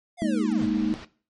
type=linear sweep; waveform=square; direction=down; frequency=730 to 51.91 Hz; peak=-33 dBFS; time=0.17-0.69 s; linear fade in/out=50 ms
type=chord; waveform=sine; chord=Ab suspended second; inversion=none; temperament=just; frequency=207.7 / 233.6 / 311.5 Hz; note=Ab3 / Bb3 / Eb4; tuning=0 / +4 / +2 cents; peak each=-26 dBFS; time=0.22-0.94 s; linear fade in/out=0 ms
type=low-pass noise; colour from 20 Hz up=pink; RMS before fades=-42 dBFS; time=0.59-1.05 s; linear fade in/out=5 ms; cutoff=4900 Hz; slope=24 dB/octave
effects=noise-tail reverb RT60 0.4 s tail -17 dB re dry + MP3 48 kbps